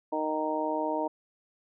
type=harmonic tone; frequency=154.9 Hz; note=D#3; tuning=7 cents flat; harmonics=2 / 3 / 4 / 5 / 6; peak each=-33 / -36 / -32 / -38 / -32 dBFS; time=0.12-1.08 s; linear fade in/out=10 ms; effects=none